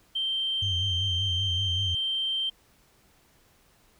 sine tone, 3136 Hz, G7, in tune, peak -25 dBFS, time 0.15-2.5 s, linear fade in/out 10 ms
sine tone with vibrato, 92.5 Hz, F#2, in tune, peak -27 dBFS, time 0.62-1.95 s, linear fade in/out 5 ms, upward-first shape sine, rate 5.2 Hz, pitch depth 130 cents each way
effects tanh soft clip ceiling -19 dBFS + pink hiss -62 dBFS RMS until 3.99 s

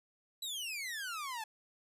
sawtooth exponential sweep, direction down, 4000 to 849 Hz, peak -35 dBFS, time 0.42-1.44 s, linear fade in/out 5 ms, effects resampled to 32000 Hz

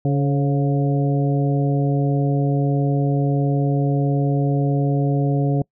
harmonic tone with a mistuned harmonic, 141.6 Hz, C#3, 37 cents sharp, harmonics 1 / 2 / 3 / 4 / 5, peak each -17 / -23 / -27 / -29 / -31 dBFS, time 0.05-5.62 s, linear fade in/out 2 ms, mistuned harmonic 4, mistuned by -63 cents, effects noise-tail reverb RT60 0.1 s tail -26 dB re dry

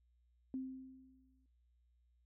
sine tone with exponential decay, 261.6 Hz, C4, in tune, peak -37 dBFS, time 0.54-1.46 s, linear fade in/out 1 ms, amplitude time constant 200 ms, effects noise-tail reverb RT60 0.6 s tail -22 dB re dry + added 60 Hz sine -70 dBFS peak until 2.25 s

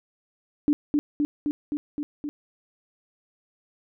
sine tone with echo, 293.7 Hz, D4, in tune, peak -16 dBFS, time 0.68-0.73 s, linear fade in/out 0 ms, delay 260 ms, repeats 6, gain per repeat -2 dB, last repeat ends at 2.29 s, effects none

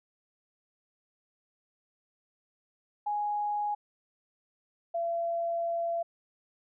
sine tone pair in turn, 830.6 / 677.7 Hz, G#5 / E5, 0 / +48 cents, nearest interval major third, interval 352 cents, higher first, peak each -28 dBFS, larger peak neither, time 3.06-3.75 / 4.94-6.03 s, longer second, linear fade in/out 10 ms, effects none

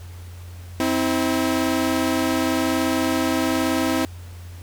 sawtooth tone pair together, 261.6 / 322.6 Hz, C4 / E4, 0 / -37 cents, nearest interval major third, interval 363 cents, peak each -18 dBFS, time 0.8-4.05 s, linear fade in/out 0 ms, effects added 88 Hz sine -35 dBFS peak until 4.62 s + pink hiss -48 dBFS RMS until 4.62 s

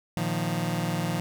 sawtooth chord, Bb suspended fourth, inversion none, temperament just, 116.54 / 155.39 / 174.81 Hz, Bb2 / Eb3 / F3, 0 / -2 / +2 cents, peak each -29 / -26 / -25 dBFS, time 0.17-1.2 s, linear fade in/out 0 ms, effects none

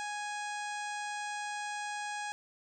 harmonic tone, 830.6 Hz, G#5, in tune, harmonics 1 / 2 / 3 / 4 / 5 / 6 / 7 / 8 / 9 / 10, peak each -38 / -41 / -46 / -50 / -53 / -54 / -54 / -53 / -52 / -53 dBFS, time 0-2.32 s, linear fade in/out 0 ms, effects none

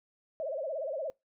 sine tone with vibrato, 587.3 Hz, D5, in tune, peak -32 dBFS, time 0.4-1.1 s, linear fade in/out 0 ms, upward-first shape sine, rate 17 Hz, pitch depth 200 cents each way, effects noise-tail reverb RT60 0.2 s tail -25 dB re dry

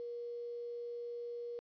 sine tone with quantisation, 476.2 Hz, A#4, 37 cents sharp, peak -40 dBFS, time 0-1.59 s, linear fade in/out 0 ms, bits 10, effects resampled to 11025 Hz

